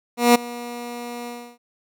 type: tone with ADSR envelope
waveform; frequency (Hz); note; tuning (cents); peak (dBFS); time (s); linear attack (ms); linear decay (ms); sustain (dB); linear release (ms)
15% pulse; 240; B3; -49; -3; 0.17-1.58; 180; 11; -21; 310
effects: none